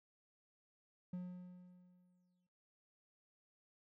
triangle tone with exponential decay, 180 Hz, F#3, 47 cents flat, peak -38 dBFS, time 1.13-2.47 s, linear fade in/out 5 ms, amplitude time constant 290 ms, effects noise-tail reverb RT60 0.8 s tail -24 dB re dry

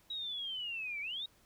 sine linear two-way sweep, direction down then up, 3857 to 2248 to 3834 Hz, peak -37 dBFS, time 0.1-1.26 s, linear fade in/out 5 ms, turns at 1.01 s, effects pink hiss -67 dBFS RMS until 1.45 s

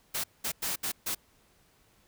white noise bursts at uneven times, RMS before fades -32 dBFS, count 5, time 0.14-0.24 / 0.44-0.52 / 0.62-0.76 / 0.83-0.92 / 1.06-1.15 s, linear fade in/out 10 ms, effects pink hiss -65 dBFS RMS until 2.07 s

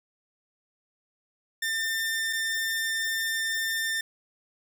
sawtooth tone pair in turn, 1798 / 1798 Hz, A6 / A6, +37 / +37 cents, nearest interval unison, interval 0 cents, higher neither, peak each -23 dBFS, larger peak neither, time 1.62-2.33 / 2.33-4.01 s, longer second, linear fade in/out 5 ms, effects none

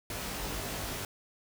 pink noise with comb filter, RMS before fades -37 dBFS, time 0.1-1.05 s, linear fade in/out 2 ms, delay 20 ms, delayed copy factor +0.95, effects none

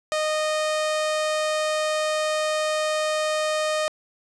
sawtooth tone, 617 Hz, D#5, 15 cents flat, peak -18 dBFS, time 0.12-3.88 s, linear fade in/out 0 ms, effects resampled to 22050 Hz + 8-bit

